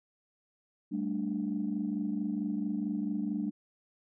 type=chord; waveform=sine; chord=G suspended second; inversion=none; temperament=just; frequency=196 / 220.5 / 294 Hz; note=G3 / A3 / D4; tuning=0 / +4 / +2 cents; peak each=-34 dBFS; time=0.91-3.51 s; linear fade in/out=20 ms; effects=tanh soft clip ceiling -22 dBFS